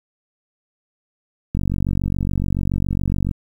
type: click train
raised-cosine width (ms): 5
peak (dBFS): -9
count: 84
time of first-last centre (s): 1.55-3.312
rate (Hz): 47.1
effects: 8-bit